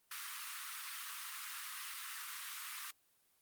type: high-pass noise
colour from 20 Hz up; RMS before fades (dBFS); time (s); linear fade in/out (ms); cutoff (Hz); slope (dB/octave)
pink; -45; 0.11-2.91; 5; 1100; 48
effects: white hiss -74 dBFS RMS until 3.41 s + Opus 32 kbps